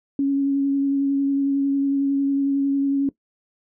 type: tone with vibrato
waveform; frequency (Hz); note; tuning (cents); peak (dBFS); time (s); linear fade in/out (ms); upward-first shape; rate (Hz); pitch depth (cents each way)
sine; 277.2; C#4; 0; -17; 0.19-3.09; 2; sine; 11; 14
effects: noise-tail reverb RT60 0.1 s tail -18 dB re dry